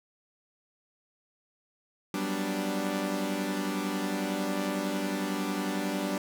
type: chord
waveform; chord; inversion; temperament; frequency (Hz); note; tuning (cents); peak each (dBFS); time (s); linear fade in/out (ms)
sawtooth; G major seventh; third; equal; 185 / 196 / 246.9 / 293.7; F#3 / G3 / B3 / D4; 0 / 0 / 0 / 0; -34 / -29 / -34 / -29; 2.14-6.18; 2
effects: none